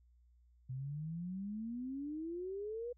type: exponential sweep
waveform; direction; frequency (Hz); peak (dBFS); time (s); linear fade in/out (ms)
sine; up; 125.7 to 493.9; -39; 0.69-2.93; 10
effects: added 60 Hz sine -64 dBFS peak until 2.97 s